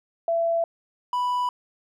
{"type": "tone pair in turn", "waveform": ["sine", "triangle"], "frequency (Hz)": [670, 987.8], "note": ["E5", "B5"], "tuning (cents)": [28, 0], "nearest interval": "perfect fifth", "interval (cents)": 672, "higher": "second", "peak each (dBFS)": -20, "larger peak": "neither", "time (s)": [[0.28, 0.64], [1.13, 1.49]], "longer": "neither", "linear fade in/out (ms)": 2, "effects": []}